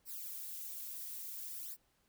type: noise with flanger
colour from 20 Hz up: violet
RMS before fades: -45 dBFS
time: 0.05-1.77 s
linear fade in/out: 50 ms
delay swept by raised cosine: 0.29 to 5.19 ms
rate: 0.58 Hz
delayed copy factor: -0.95
effects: pink hiss -75 dBFS RMS until 2.08 s